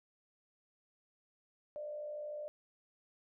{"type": "tone with frequency modulation", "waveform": "sine", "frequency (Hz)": 597, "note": "D5", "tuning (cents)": 28, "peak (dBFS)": -40, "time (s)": [1.76, 2.48], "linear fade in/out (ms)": 0, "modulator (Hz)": 53.4, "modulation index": 0.4, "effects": []}